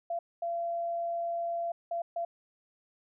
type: tone bursts at uneven times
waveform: sine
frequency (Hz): 682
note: F5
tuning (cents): -41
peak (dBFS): -30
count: 4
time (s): 0.1-0.19 / 0.42-1.72 / 1.91-2.02 / 2.16-2.25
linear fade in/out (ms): 5
effects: none